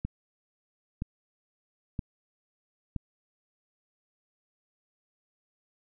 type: click train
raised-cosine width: 5 ms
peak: -19 dBFS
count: 4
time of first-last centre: 0.05-2.963 s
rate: 1.03 Hz
effects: none

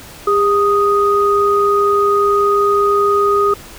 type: tone pair together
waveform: sine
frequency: 404.4 / 1244.5 Hz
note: G#4 / D#6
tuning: -46 / 0 cents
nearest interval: octave + perfect fifth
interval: 1946 cents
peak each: -13 dBFS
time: 0.27-3.54 s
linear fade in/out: 5 ms
effects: pink hiss -36 dBFS RMS until 3.78 s

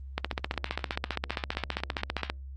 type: two click trains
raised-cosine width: 0.3 ms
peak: -12 / -24 dBFS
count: 33 / 6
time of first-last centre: 0.18-2.299 / 0.54-1.803 s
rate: 15.1 / 3.96 Hz
effects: added 67 Hz sine -39 dBFS peak until 2.56 s + Opus 24 kbps

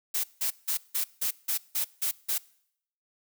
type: noise bursts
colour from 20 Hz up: blue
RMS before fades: -28 dBFS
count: 9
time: 0.14-2.382 s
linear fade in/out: 10 ms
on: 98 ms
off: 170 ms
effects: noise-tail reverb RT60 0.7 s tail -23 dB re dry

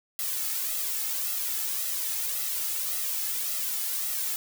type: noise with flanger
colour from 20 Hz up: blue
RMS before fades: -30 dBFS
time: 0.19-4.36 s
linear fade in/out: 0 ms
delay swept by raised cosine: 1.5 to 2.35 ms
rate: 1.8 Hz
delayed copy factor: +0.7
effects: none

